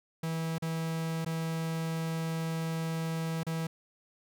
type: tone with dropouts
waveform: 45% pulse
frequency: 162.8 Hz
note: E3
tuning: 21 cents flat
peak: -31 dBFS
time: 0.23-3.67 s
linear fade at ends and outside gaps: 5 ms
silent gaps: 0.583-0.622 / 1.248-1.261 / 3.433-3.466 s
effects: none